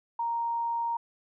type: tone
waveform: sine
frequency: 932.3 Hz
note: A#5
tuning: in tune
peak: -27 dBFS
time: 0.19-0.97 s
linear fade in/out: 5 ms
effects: none